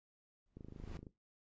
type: noise with exponential growth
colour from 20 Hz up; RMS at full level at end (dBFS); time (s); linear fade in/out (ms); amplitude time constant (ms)
brown; -43; 0.46-0.97; 0; 110
type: click train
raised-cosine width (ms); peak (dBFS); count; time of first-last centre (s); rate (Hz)
3; -37; 14; 0.57-1.068; 26.1
effects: noise-tail reverb RT60 0.2 s tail -17 dB re dry + resampled to 16000 Hz